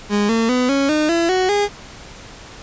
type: tone with pitch steps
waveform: 30% pulse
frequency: 205.9 / 227.1 / 250.6 / 276.4 / 305 / 336.4 / 371.1 / 409.4 Hz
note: G#3 / A#3 / B3 / C#4 / D#4 / E4 / F#4 / G#4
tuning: -15 / -45 / +25 / -5 / -34 / +35 / +5 / -25 cents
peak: -12 dBFS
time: 0.09-1.69 s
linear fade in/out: 50 ms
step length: 200 ms
effects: pink hiss -38 dBFS RMS until 2.62 s + resampled to 16000 Hz